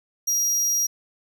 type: tone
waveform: 40% pulse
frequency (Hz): 5720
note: F8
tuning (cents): +41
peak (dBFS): -19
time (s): 0.27-0.87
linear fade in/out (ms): 10
effects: none